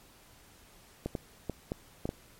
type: clicks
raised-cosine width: 2 ms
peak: -19 dBFS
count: 6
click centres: 1.06 / 1.152 / 1.497 / 1.719 / 2.055 / 2.091 s
effects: pink hiss -58 dBFS RMS until 2.39 s + MP3 64 kbps